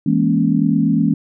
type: chord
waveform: sine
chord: A# half-diminished seventh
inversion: second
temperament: equal with one note detuned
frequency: 164.81 / 207.7 / 236.1 / 277.2 Hz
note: E3 / G#3 / A#3 / C#4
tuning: 0 / 0 / +22 / 0 cents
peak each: -18 dBFS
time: 0.06-1.14 s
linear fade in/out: 5 ms
effects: none